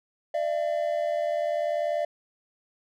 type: tone pair together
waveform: triangle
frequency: 596.6 / 677 Hz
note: D5 / E5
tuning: +27 / +46 cents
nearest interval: major second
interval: 219 cents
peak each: -25 / -26 dBFS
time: 0.34-2.05 s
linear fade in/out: 5 ms
effects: none